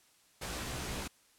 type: noise with comb filter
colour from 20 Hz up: pink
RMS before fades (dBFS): -39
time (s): 0.41-1.08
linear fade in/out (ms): 10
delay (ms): 16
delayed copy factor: +0.7
effects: white hiss -66 dBFS RMS until 1.38 s + low-pass 11000 Hz 12 dB/octave